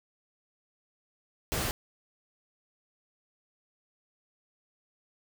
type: noise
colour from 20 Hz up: pink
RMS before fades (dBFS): -31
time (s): 1.52-1.71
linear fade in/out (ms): 0
effects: none